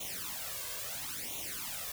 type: noise with flanger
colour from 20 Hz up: white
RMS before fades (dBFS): -40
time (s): 0-1.92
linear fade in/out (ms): 5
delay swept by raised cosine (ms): 0.3 to 1.9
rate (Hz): 0.74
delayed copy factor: +0.85
effects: none